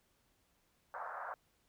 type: band-pass noise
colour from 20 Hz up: white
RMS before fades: -44 dBFS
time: 0.94-1.34 s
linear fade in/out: 0 ms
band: 550 to 1500 Hz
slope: 48 dB/octave
effects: pink hiss -75 dBFS RMS until 1.68 s